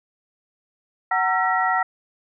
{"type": "tone cluster", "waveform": "sine", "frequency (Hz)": [747, 921, 1347, 1913], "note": ["F#5", "A#5", "E6", "A#6"], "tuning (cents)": [16, -21, 37, 44], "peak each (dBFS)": [-22, -26, -23, -24], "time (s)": [1.11, 1.83], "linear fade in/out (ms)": 5, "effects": []}